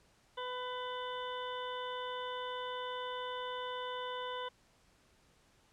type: harmonic tone with a mistuned harmonic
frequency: 500 Hz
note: B4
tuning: 21 cents sharp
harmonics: 1 / 2 / 3 / 4 / 6 / 7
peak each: -42 / -41 / -48 / -53 / -48 / -49 dBFS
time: 0.37-4.49 s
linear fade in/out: 10 ms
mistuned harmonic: 7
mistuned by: +21 cents
effects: pink hiss -68 dBFS RMS until 5.72 s + low-pass 9000 Hz 12 dB/octave